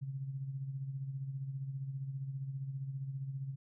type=tone with tremolo; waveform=sine; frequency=135.6 Hz; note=C#3; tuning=38 cents flat; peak=-35 dBFS; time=0.01-3.56 s; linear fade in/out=20 ms; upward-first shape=sine; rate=15 Hz; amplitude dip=55%; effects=none